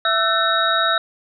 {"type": "tone cluster", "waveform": "sine", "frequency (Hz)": [665, 1328, 1518, 1789, 3797], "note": ["E5", "E6", "F#6", "A6", "A#7"], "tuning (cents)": [15, 12, 44, 28, 31], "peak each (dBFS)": [-23, -19, -23, -28, -21], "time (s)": [0.05, 0.98], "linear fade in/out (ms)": 2, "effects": []}